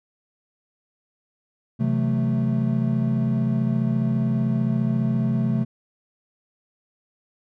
triangle chord, F# half-diminished seventh, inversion second, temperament equal, 130.81 / 164.81 / 185 / 220 Hz, C3 / E3 / F#3 / A3, 0 / 0 / 0 / 0 cents, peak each -21 / -27 / -27 / -21 dBFS, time 1.79-5.65 s, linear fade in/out 20 ms, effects none

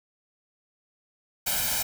white noise with comb filter, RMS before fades -27 dBFS, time 1.46-1.83 s, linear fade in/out 10 ms, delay 1.3 ms, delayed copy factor +0.95, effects none

